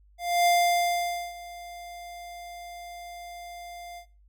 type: tone with ADSR envelope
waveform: square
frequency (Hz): 698.5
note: F5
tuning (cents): 0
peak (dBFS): -19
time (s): 0.18-4.06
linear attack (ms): 280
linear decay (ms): 870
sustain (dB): -21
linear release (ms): 87
effects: noise-tail reverb RT60 0.3 s tail -17 dB re dry + added 50 Hz sine -55 dBFS peak until 4.28 s